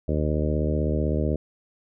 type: harmonic tone with a mistuned harmonic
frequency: 76 Hz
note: D#2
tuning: 40 cents flat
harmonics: 1 / 2 / 3 / 4 / 5 / 6 / 7 / 8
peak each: -25 / -28 / -30 / -31 / -32 / -33 / -33 / -34 dBFS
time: 0.08-1.36 s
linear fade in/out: 5 ms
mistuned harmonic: 1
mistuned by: -16 cents
effects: none